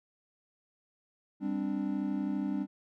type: chord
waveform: triangle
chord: G suspended fourth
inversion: none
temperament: equal with one note detuned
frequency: 198.5 / 261.6 / 293.7 Hz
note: G3 / C4 / D4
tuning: +22 / 0 / 0 cents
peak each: -32 / -34 / -32 dBFS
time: 1.4-2.67 s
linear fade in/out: 50 ms
effects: none